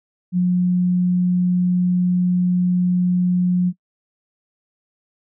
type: tone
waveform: sine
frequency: 179.6 Hz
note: F3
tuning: 49 cents sharp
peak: -14 dBFS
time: 0.32-3.73 s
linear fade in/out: 50 ms
effects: noise-tail reverb RT60 0.1 s tail -23 dB re dry